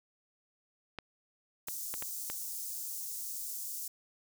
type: clicks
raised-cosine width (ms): 0.3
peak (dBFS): -23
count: 5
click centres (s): 0.987 / 1.685 / 1.94 / 2.024 / 2.3
type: high-pass noise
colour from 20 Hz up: white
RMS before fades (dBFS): -40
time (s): 1.67-3.88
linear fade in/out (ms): 5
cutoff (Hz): 5800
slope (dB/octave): 24
effects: none